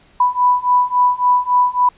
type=beating tone pair; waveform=sine; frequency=987.8 / 991.4 Hz; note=B5 / B5; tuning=0 / +6 cents; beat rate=3.6 Hz; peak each=-15 / -14 dBFS; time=0.2-1.89 s; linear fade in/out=5 ms; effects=pink hiss -51 dBFS RMS until 1.97 s + resampled to 8000 Hz